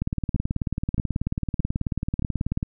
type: two click trains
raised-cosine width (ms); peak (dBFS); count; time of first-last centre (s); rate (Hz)
5; -12 / -13; 49 / 4; 0.02-2.629 / 0.36-2.223; 18.4 / 1.61
effects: none